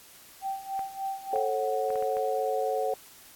sine tone with tremolo, 778 Hz, G5, 13 cents flat, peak -28 dBFS, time 0.41-1.53 s, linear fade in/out 50 ms, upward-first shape sine, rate 3.4 Hz, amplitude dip 80%
clicks, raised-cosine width 0.5 ms, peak -29 dBFS, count 6, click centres 0.793 / 1.359 / 1.904 / 1.957 / 2.025 / 2.169 s
sine chord, F# minor, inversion first, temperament equal with one note detuned, 440 / 543.6 / 740 Hz, A4 / C#5 / F#5, 0 / -34 / 0 cents, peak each -30 dBFS, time 1.33-2.94 s, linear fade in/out 2 ms
effects white hiss -52 dBFS RMS until 3.35 s + AAC 64 kbps

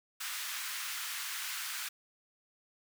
pink high-pass noise, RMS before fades -39 dBFS, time 0.2-1.89 s, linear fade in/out 10 ms, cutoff 1300 Hz, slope 24 dB/octave, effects none

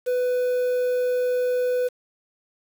triangle tone with quantisation, 498 Hz, B4, 14 cents sharp, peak -18 dBFS, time 0.06-1.89 s, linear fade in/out 20 ms, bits 7, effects none

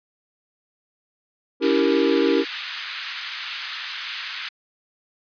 triangle chord, C# diminished seventh, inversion none, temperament equal with one note detuned, 283.2 / 329.6 / 392 / 466.2 Hz, C#4 / E4 / G4 / Bb4, +37 / 0 / 0 / 0 cents, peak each -20 dBFS, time 1.6-2.45 s, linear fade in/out 50 ms
white band-pass noise, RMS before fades -32 dBFS, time 1.62-4.49 s, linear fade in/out 5 ms, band 1300 to 4200 Hz, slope 24 dB/octave
effects resampled to 11025 Hz

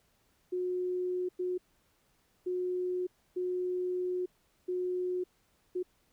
sine tone bursts at uneven times, 362.8 Hz, F#4, 34 cents flat, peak -30 dBFS, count 6, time 0.52-1.29 / 1.39-1.58 / 2.46-3.07 / 3.36-4.26 / 4.68-5.24 / 5.75-5.83 s, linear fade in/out 10 ms, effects pink hiss -71 dBFS RMS until 6.12 s

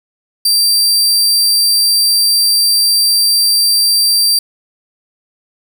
sawtooth tone, 4699 Hz, D8, in tune, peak -6 dBFS, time 0.45-4.39 s, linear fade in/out 5 ms, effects none

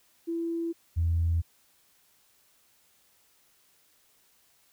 sine tone pair in turn, 334.3 / 83.58 Hz, E4 / E2, +24 / +24 cents, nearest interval 2 octaves, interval 2400 cents, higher first, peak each -28 / -22 dBFS, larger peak second, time 0.27-0.73 / 0.96-1.42 s, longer neither, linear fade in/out 20 ms, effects tanh soft clip ceiling -18 dBFS + white hiss -65 dBFS RMS until 4.72 s

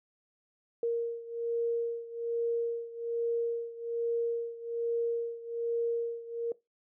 sine beating tone pair, 466.2 / 467.4 Hz, A#4 / A#4, 0 / +5 cents, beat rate 1.2 Hz, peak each -31 / -34 dBFS, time 0.83-6.52 s, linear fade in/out 2 ms, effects noise-tail reverb RT60 0.2 s tail -20 dB re dry

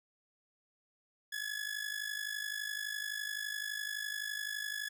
sawtooth tone with amplitude modulation, 1700 Hz, G#6, 40 cents sharp, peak -30 dBFS, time 1.32-4.89 s, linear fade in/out 10 ms, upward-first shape sine, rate 51.8 Hz, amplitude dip 75%, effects none

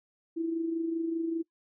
sine tone with amplitude modulation, 329.6 Hz, E4, in tune, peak -26 dBFS, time 0.36-1.43 s, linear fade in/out 20 ms, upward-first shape sine, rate 25.1 Hz, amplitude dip 50%, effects noise-tail reverb RT60 0.1 s tail -23 dB re dry

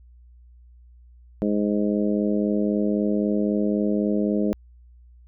harmonic tone, 103.83 Hz, G#2, in tune, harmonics 2 / 3 / 4 / 5 / 6, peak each -22 / -26 / -28 / -30 / -32 dBFS, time 1.42-4.53 s, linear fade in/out 0 ms, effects added 60 Hz sine -47 dBFS peak until 5.27 s

